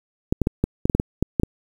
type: clicks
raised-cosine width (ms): 3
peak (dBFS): -5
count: 11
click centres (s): 0.325 / 0.417 / 0.471 / 0.64 / 0.855 / 0.898 / 0.95 / 0.999 / 1.226 / 1.398 / 1.434
effects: 7-bit